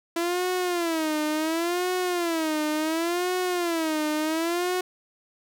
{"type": "tone with vibrato", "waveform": "sawtooth", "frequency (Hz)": 333.5, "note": "E4", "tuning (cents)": 20, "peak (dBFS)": -20, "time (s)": [0.16, 4.81], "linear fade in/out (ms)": 5, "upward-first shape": "sine", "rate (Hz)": 0.7, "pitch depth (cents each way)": 160, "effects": []}